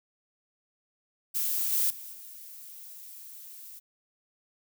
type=noise with level steps; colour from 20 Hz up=violet; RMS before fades=-29 / -26 / -43 / -46 dBFS; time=1.34-3.8 s; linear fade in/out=20 ms; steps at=1.72 / 1.9 / 2.13 s; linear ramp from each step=5 ms; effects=none